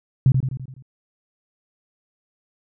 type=tone with echo; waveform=sine; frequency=130.81 Hz; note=C3; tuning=in tune; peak=-10 dBFS; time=0.26-0.32 s; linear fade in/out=2 ms; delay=84 ms; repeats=6; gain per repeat=-5 dB; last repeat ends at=0.824 s; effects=none